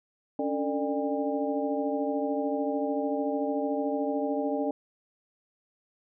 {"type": "tone cluster", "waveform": "sine", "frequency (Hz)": [278.6, 292.1, 447.8, 597, 803], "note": ["C#4", "D4", "A4", "D5", "G5"], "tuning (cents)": [9, -9, 30, 28, 41], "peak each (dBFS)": [-30, -37, -33, -32, -35], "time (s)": [0.39, 4.71], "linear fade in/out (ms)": 2, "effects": []}